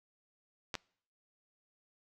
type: clicks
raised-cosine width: 0.2 ms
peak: -19 dBFS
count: 2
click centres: 0.742 / 0.753 s
effects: noise-tail reverb RT60 0.6 s tail -26 dB re dry